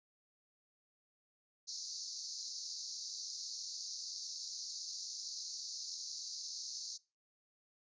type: band-pass noise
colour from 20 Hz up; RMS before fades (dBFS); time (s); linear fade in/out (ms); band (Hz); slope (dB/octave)
pink; -45; 1.67-6.98; 20; 4200 to 6700; 96
effects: noise-tail reverb RT60 0.3 s tail -22 dB re dry + resampled to 16000 Hz